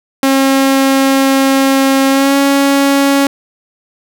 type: tone with pitch glide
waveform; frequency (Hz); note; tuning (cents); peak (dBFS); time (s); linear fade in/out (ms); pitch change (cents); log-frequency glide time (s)
sawtooth; 270.2 to 277.8; C#4 to C#4; -44 to +4; -4; 0.23-3.27; 2; +48; 2.1-2.36
effects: none